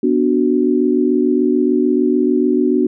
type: chord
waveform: sine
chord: B minor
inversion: none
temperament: equal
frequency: 246.9 / 293.7 / 370 Hz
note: B3 / D4 / F#4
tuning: 0 / 0 / 0 cents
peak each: -16 dBFS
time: 0.03-2.87 s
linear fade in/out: 5 ms
effects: none